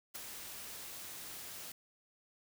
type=noise with ADSR envelope; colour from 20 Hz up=white; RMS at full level=-41 dBFS; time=0.14-1.72 s; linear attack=19 ms; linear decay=8 ms; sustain=-6 dB; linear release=4 ms; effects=none